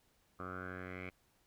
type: tone with low-pass filter sweep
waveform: 10% pulse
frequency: 91.8 Hz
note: F#2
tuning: 13 cents flat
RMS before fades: -45 dBFS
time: 0.39-1.1 s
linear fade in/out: 10 ms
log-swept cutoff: 1200 to 2300 Hz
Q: 6.3
effects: pink hiss -73 dBFS RMS until 1.46 s